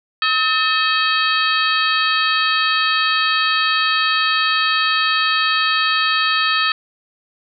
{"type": "harmonic tone with a mistuned harmonic", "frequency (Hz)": 640, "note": "D#5", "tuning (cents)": 49, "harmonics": [2, 3, 4, 5, 6, 7], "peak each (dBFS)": [-19, -21, -22, -23, -24, -24], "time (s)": [0.22, 6.72], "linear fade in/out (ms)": 2, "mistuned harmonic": 3, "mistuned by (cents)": -120, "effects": []}